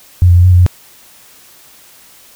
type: tone with pitch steps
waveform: sine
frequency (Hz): 89.3 / 87.5 / 88.4 / 91.6 / 89.1 / 89.9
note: F2 / F2 / F2 / F#2 / F2 / F#2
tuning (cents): +39 / +4 / +22 / -17 / +35 / -49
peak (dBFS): -3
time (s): 0.22-0.664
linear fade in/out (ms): 0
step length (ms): 74
effects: white hiss -42 dBFS RMS until 2.35 s